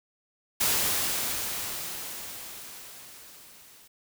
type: noise with level ramp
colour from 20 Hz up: white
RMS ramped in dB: -24 to -54 dBFS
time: 0.6-3.88 s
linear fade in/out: 10 ms
effects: none